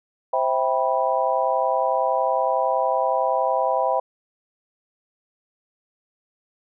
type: chord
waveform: sine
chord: C major seventh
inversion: none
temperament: just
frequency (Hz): 523.3 / 654.1 / 784.9 / 981.1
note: C5 / E5 / G5 / B5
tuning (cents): 0 / -14 / +2 / -12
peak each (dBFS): -24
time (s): 0.33-4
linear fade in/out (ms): 5
effects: none